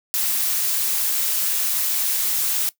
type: noise with amplitude modulation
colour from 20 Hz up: blue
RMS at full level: -20 dBFS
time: 0.14-2.69 s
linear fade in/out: 0 ms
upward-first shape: sine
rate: 222 Hz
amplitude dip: 35%
effects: noise-tail reverb RT60 0.1 s tail -18 dB re dry